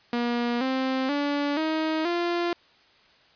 sawtooth tone with pitch steps, 239.1 / 262.3 / 287.6 / 315.5 / 346 Hz, A#3 / C4 / D4 / D#4 / F4, +44 / +4 / -36 / +24 / -16 cents, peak -20 dBFS, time 0.13-2.53 s, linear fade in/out 2 ms, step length 480 ms, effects white hiss -58 dBFS RMS until 3.35 s + resampled to 11025 Hz

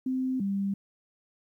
sine tone pair in turn, 259.1 / 197.57 Hz, C4 / G3, -17 / +14 cents, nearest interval perfect fourth, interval 469 cents, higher first, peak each -26 dBFS, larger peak neither, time 0.06-0.4 / 0.4-0.74 s, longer neither, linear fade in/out 5 ms, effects 11-bit

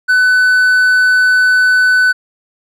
triangle tone with hard clipping, 1500 Hz, F#6, 23 cents sharp, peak -8 dBFS, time 0.08-2.13 s, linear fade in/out 20 ms, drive 6 dB, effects none

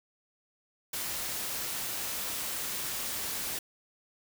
white noise, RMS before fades -35 dBFS, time 0.93-3.59 s, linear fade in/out 5 ms, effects none

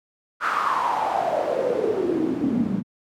pink noise with band-pass filter sweep, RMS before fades -23 dBFS, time 0.4-2.83 s, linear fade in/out 50 ms, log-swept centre 1400 to 200 Hz, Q 7.5, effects high-pass 100 Hz 12 dB/octave

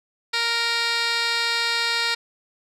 15% pulse tone with band-pass filter, 466.2 Hz, A#4, in tune, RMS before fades -23 dBFS, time 0.33-2.15 s, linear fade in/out 10 ms, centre 3400 Hz, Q 2.7, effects resampled to 32000 Hz

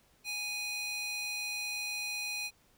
square tone with high-pass filter, 827 Hz, G#5, 8 cents flat, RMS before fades -37 dBFS, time 0.24-2.51 s, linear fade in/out 50 ms, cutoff 2900 Hz, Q 2.4, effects pink hiss -67 dBFS RMS until 2.77 s

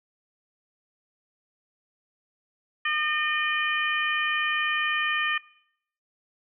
harmonic tone, 608 Hz, D#5, 40 cents flat, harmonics 2 / 3 / 4 / 5, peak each -30 / -26 / -30 / -32 dBFS, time 2.85-5.38 s, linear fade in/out 5 ms, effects noise-tail reverb RT60 0.7 s tail -20 dB re dry

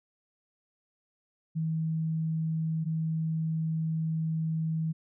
sine tone pair in turn, 160.3 / 160.3 Hz, E3 / E3, -48 / -48 cents, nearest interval unison, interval 0 cents, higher neither, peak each -27 / -27 dBFS, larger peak neither, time 1.55-2.85 / 2.85-4.93 s, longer second, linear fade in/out 20 ms, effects none

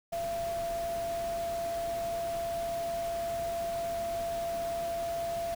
sine tone in noise, 678 Hz, E5, 49 cents sharp, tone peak -31 dBFS, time 0.12-5.55 s, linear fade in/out 10 ms, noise pink, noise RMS -44 dBFS, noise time 0.12-5.55 s, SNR +10 dB, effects none

